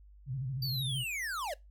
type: tone with vibrato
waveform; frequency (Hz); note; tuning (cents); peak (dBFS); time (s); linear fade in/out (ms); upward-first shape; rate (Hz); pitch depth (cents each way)
sine; 131.7; C3; +12; -33; 0.26-1.05; 50; square; 13; 86
type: linear sweep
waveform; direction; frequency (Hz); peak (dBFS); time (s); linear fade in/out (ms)
square; down; 4684 to 528; -35; 0.62-1.54; 5
effects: noise-tail reverb RT60 0.2 s tail -21 dB re dry + added 50 Hz sine -53 dBFS peak until 1.7 s